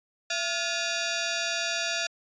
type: ring-modulated tone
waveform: 10% pulse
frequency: 1046.5 Hz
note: C6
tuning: in tune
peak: -15 dBFS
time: 0.3-2.07 s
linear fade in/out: 5 ms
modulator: 375 Hz
effects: resampled to 16000 Hz

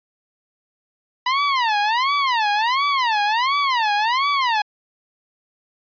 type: tone with vibrato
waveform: sawtooth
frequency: 971 Hz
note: B5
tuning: 30 cents flat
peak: -13 dBFS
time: 1.26-4.62 s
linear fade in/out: 5 ms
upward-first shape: sine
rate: 1.4 Hz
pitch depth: 290 cents each way
effects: resampled to 11025 Hz

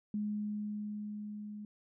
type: tone with level ramp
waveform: sine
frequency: 209.3 Hz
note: G#3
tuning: 14 cents sharp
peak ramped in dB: -32 to -42 dBFS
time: 0.14-1.65 s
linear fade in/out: 2 ms
effects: none

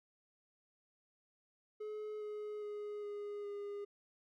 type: tone with pitch steps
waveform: triangle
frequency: 425.7 / 421.1 / 416.5 / 411.9 / 407.4 Hz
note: G#4 / G#4 / G#4 / G#4 / G#4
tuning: +43 / +24 / +5 / -14 / -33 cents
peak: -39 dBFS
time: 1.8-3.85 s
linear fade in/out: 10 ms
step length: 410 ms
effects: none

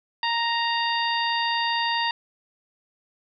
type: harmonic tone with a mistuned harmonic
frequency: 932.3 Hz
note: A#5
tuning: in tune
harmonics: 1 / 2 / 3 / 4 / 5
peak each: -25 / -28 / -30 / -31 / -32 dBFS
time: 0.23-2.11 s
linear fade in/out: 2 ms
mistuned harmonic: 4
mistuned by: -28 cents
effects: none

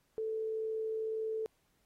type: tone with amplitude modulation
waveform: sine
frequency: 440.5 Hz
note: A4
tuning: 2 cents sharp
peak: -32 dBFS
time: 0.18-1.46 s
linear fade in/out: 0 ms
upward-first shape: sine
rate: 62 Hz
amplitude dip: 25%
effects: pink hiss -75 dBFS RMS until 1.85 s + AAC 48 kbps

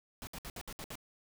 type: noise bursts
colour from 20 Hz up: pink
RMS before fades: -44 dBFS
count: 7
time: 0.22-0.955 s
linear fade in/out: 0 ms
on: 51 ms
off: 63 ms
effects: none

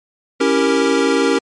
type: chord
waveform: square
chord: C# diminished seventh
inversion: none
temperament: equal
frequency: 277.2 / 329.6 / 392 / 466.2 Hz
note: C#4 / E4 / G4 / Bb4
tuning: 0 / 0 / 0 / 0 cents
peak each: -18 / -22 / -19 / -18 dBFS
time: 0.4-1.39 s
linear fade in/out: 10 ms
effects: low-pass 7000 Hz 12 dB/octave + MP3 48 kbps

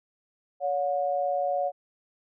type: tone pair together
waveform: sine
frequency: 565 / 722 Hz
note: C#5 / F#5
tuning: +33 / -43 cents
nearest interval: major third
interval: 424 cents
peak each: -27 dBFS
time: 0.6-1.72 s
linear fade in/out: 50 ms
effects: none

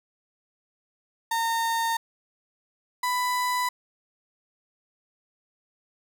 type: tone pair in turn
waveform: 35% pulse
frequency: 915 / 994.1 Hz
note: A#5 / B5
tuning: -32 / +11 cents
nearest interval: minor second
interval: 143 cents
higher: second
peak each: -22 dBFS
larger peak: neither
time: 1.31-1.97 / 3.03-3.69 s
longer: neither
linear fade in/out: 5 ms
effects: none

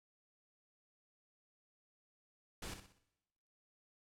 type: noise with echo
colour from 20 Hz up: pink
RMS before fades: -45 dBFS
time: 2.62-2.74 s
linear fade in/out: 5 ms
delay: 62 ms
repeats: 4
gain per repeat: -8 dB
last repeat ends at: 2.988 s
effects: noise-tail reverb RT60 1.0 s tail -20 dB re dry + low-pass 11000 Hz 12 dB/octave

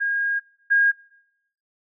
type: tone pair in turn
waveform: sine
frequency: 1628 / 1628 Hz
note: G#6 / G#6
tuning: -35 / -35 cents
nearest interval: unison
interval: 0 cents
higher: neither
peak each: -20 / -14 dBFS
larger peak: second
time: 0-0.4 / 0.7-0.92 s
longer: first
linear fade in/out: 20 ms
effects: noise-tail reverb RT60 0.8 s tail -23 dB re dry

